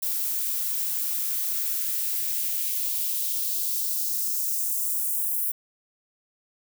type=noise with high-pass filter sweep; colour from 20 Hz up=violet; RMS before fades=-27 dBFS; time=0.02-5.52 s; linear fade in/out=10 ms; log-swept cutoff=530 to 11000 Hz; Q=1.4; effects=none